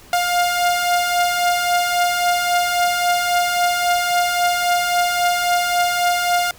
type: beating tone pair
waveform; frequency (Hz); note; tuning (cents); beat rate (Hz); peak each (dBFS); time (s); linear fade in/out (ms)
sawtooth; 703 / 706.7; F5 / F5; +11 / +20; 3.7; -19 / -13; 0.13-6.51; 2
effects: pink hiss -45 dBFS RMS until 6.58 s